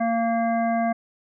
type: harmonic tone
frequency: 230 Hz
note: A#3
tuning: 23 cents flat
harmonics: 1 / 3 / 5 / 7 / 9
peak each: -24 / -22 / -35 / -36 / -37 dBFS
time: 0-0.93 s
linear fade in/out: 10 ms
effects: none